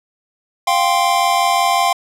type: chord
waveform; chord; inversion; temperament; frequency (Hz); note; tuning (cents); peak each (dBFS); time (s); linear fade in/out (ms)
square; F suspended second; none; equal; 698.5 / 784 / 1046.5; F5 / G5 / C6; 0 / 0 / 0; -18; 0.67-1.93; 5
effects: low-pass 12000 Hz 12 dB/octave